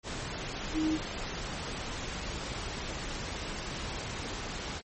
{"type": "tone in noise", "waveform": "sine", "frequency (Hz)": 313.6, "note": "D#4", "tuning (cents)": 14, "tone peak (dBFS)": -26, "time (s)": [0.73, 0.99], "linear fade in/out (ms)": 50, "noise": "pink", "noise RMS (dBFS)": -37, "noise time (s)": [0.03, 4.82], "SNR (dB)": 8, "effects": ["low-pass 9000 Hz 12 dB/octave", "MP3 32 kbps"]}